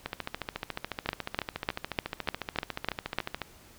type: two click trains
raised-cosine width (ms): 0.3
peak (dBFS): -16 / -10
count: 48 / 8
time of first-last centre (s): 0.06-3.417 / 1.09-3.186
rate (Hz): 14 / 3.34
effects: pink hiss -55 dBFS RMS until 3.78 s